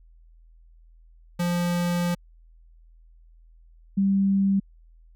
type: tone pair in turn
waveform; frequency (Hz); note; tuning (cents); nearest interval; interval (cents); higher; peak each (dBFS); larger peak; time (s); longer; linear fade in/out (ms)
square / sine; 174.61 / 195.99; F3 / G3; 0 / 0; major second; 200; second; -23 / -18; second; 1.39-2.15 / 3.97-4.6; first; 10
effects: added 41 Hz sine -50 dBFS peak until 5.15 s